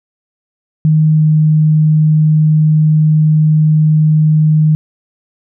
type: tone with pitch glide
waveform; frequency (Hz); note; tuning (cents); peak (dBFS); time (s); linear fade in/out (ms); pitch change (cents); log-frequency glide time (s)
sine; 155.56 to 154.66; D#3 to D#3; 0 to -10; -6; 0.85-4.75; 0; -10; 1.15-1.21
effects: none